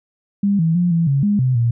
sine tone with pitch steps, 200.8 / 163.1 / 176.3 / 166.9 / 138.5 / 205.3 / 128.5 / 117.7 Hz, G3 / E3 / F3 / E3 / C#3 / G#3 / C3 / A#2, +42 / -18 / +17 / +22 / -1 / -20 / -31 / +17 cents, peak -13 dBFS, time 0.43-1.71 s, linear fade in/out 5 ms, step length 160 ms, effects none

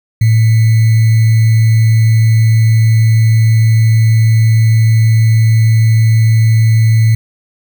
sine tone with sample-and-hold, 111.7 Hz, A2, 27 cents sharp, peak -5 dBFS, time 0.21-7.15 s, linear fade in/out 5 ms, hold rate 2100 Hz, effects none

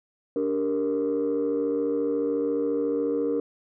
sine chord, G minor, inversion second, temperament equal with one note detuned, 290.5 / 392 / 466.2 Hz, D4 / G4 / Bb4, -19 / 0 / 0 cents, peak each -26 / -30 / -24 dBFS, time 0.36-3.4 s, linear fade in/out 2 ms, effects tanh soft clip ceiling -18 dBFS

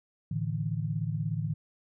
sine chord, A suspended fourth, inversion none, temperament equal with one note detuned, 110 / 146.83 / 163.49 Hz, A2 / D3 / E3, 0 / 0 / -14 cents, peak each -33 dBFS, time 0.31-1.54 s, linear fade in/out 5 ms, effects none

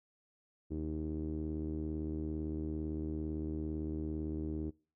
sawtooth tone with low-pass filter, 77.78 Hz, D#2, in tune, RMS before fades -38 dBFS, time 0.7-4.71 s, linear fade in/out 20 ms, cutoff 340 Hz, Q 5.7, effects noise-tail reverb RT60 0.4 s tail -25 dB re dry

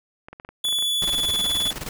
clicks, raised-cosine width 0.5 ms, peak -24 dBFS, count 10, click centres 0.285 / 0.33 / 0.399 / 0.449 / 0.49 / 0.651 / 0.686 / 0.727 / 0.787 / 0.825 s
45% pulse tone, 3435 Hz, A7, 42 cents flat, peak -21 dBFS, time 0.64-1.71 s, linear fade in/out 5 ms
pink noise with tremolo, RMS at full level -31 dBFS, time 1.02-1.89 s, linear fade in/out 0 ms, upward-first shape square, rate 19 Hz, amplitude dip 70%
effects none

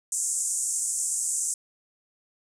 white band-pass noise, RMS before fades -28 dBFS, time 0.12-1.54 s, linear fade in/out 2 ms, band 6800 to 9000 Hz, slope 48 dB/octave, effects none

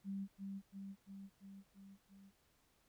sine tone with echo, 196 Hz, G3, in tune, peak -40 dBFS, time 0.04-0.28 s, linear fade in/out 50 ms, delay 340 ms, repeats 6, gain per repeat -3 dB, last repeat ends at 2.32 s, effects pink hiss -75 dBFS RMS until 2.88 s

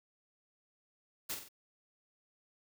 white noise with echo, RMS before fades -38 dBFS, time 1.29-1.35 s, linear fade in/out 10 ms, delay 46 ms, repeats 3, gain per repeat -6 dB, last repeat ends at 1.488 s, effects none

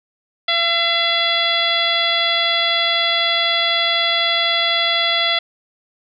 harmonic tone, 678 Hz, E5, 49 cents sharp, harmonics 1 / 2 / 3 / 4 / 5 / 6 / 7, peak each -24 / -25 / -21 / -28 / -18 / -25 / -29 dBFS, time 0.48-5.39 s, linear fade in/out 5 ms, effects none

